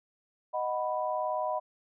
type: chord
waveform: sine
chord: B major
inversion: first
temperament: equal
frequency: 622.3 / 740 / 987.8 Hz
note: D#5 / F#5 / B5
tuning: 0 / 0 / 0 cents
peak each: -32 / -34 / -33 dBFS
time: 0.53-1.6 s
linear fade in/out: 20 ms
effects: none